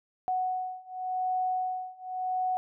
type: beating tone pair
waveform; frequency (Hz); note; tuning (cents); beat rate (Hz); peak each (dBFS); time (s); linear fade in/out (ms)
sine; 740 / 740.89; F#5 / F#5; 0 / +2; 0.89; -32 / -31; 0.28-2.57; 0
effects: none